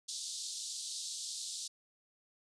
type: band-pass noise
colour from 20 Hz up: pink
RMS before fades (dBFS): -42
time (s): 0.08-1.68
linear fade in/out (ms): 10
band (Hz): 3700 to 9100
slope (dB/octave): 48
effects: none